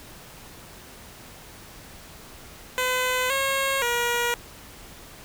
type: tone with pitch steps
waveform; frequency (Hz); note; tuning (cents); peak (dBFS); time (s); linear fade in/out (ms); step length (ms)
10% pulse; 507 / 543 / 477.7; B4 / C#5 / A#4; +45 / -36 / +42; -14; 2.78-4.34; 0; 520
effects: pink hiss -45 dBFS RMS until 5.24 s